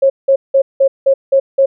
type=tone bursts; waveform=sine; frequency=543 Hz; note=C#5; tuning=36 cents flat; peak=-6 dBFS; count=7; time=0.02-1.66 s; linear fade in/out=10 ms; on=80 ms; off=180 ms; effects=none